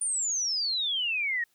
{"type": "exponential sweep", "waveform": "sine", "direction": "down", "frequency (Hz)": [9420, 1837], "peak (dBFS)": -26, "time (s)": [0.01, 1.44], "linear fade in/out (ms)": 5, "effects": ["white hiss -70 dBFS RMS until 1.54 s"]}